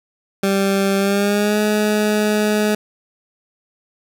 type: tone with pitch glide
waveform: 20% pulse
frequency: 196 to 211.3 Hz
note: G3 to G#3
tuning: 0 to +30 cents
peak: -10 dBFS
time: 0.43-2.75 s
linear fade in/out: 5 ms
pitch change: +130 cents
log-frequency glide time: 0.98-1.59 s
effects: none